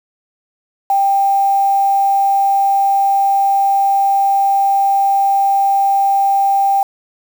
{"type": "tone with quantisation", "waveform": "sine", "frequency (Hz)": 790, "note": "G5", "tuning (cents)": 13, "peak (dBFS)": -10, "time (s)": [0.9, 6.83], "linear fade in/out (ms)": 2, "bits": 5, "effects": []}